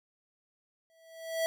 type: tone with exponential growth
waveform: square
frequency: 654 Hz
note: E5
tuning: 14 cents flat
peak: -26 dBFS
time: 0.9-1.46 s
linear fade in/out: 0 ms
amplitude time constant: 120 ms
effects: none